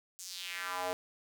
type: tone with high-pass filter sweep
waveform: square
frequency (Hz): 91.4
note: F#2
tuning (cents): -21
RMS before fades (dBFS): -39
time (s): 0.19-0.93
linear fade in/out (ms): 0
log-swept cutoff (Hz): 7300 to 540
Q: 2.5
effects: none